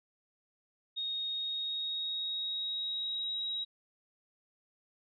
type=tone with pitch glide; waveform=sine; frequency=3729 to 3829 Hz; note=A#7 to A#7; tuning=0 to +46 cents; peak=-33 dBFS; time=0.96-3.65 s; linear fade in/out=20 ms; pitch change=+46 cents; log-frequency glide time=1.28-3.4 s; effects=none